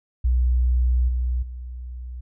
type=tone with level steps; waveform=sine; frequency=61.74 Hz; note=B1; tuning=in tune; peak=-16 / -20 / -31 dBFS; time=0.24-2.21 s; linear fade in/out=10 ms; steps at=1.08 / 1.42 s; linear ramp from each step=10 ms; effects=none